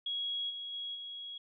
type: tone with level steps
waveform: sine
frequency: 3318 Hz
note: G#7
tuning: 2 cents flat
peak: -33 / -39 / -37 / -41 dBFS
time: 0.06-1.38 s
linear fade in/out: 5 ms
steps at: 0.49 / 0.72 / 0.94 s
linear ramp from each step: 20 ms
effects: none